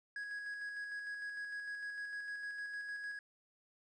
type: tone with tremolo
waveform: triangle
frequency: 1661.2 Hz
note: G#6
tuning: in tune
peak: -38 dBFS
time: 0.16-3.19 s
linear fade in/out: 2 ms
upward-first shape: square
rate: 6.6 Hz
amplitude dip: 30%
effects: resampled to 24000 Hz + 12-bit